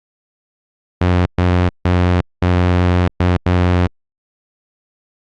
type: tone bursts at uneven times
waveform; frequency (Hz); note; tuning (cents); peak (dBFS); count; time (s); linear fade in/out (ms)
sawtooth; 89.4; F2; +41; -7; 6; 1.01-1.26 / 1.38-1.69 / 1.85-2.21 / 2.42-3.08 / 3.2-3.37 / 3.46-3.87; 5
effects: low-pass 3000 Hz 12 dB/octave + Opus 48 kbps